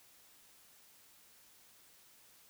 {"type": "silence", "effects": ["white hiss -63 dBFS RMS until 2.49 s"]}